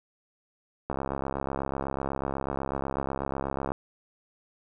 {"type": "click train", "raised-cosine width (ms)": 1, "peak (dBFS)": -16, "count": 193, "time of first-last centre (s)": [0.9, 3.719], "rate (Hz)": 68.1, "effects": []}